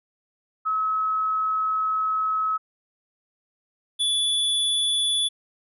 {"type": "tone pair in turn", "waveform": ["sine", "square"], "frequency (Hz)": [1286, 3447], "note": ["E6", "A7"], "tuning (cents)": [-43, -36], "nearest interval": "octave + perfect fourth", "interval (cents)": 1707, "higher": "second", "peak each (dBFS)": -21, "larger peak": "neither", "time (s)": [[0.65, 2.58], [3.99, 5.29]], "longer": "first", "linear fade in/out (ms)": 20, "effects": ["resampled to 32000 Hz"]}